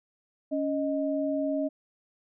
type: tone pair together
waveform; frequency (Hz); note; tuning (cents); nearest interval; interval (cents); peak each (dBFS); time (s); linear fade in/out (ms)
sine; 279.5 / 622.3; C#4 / D#5; +14 / 0; octave + major second; 1386; -28 / -29; 0.51-1.69; 20
effects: none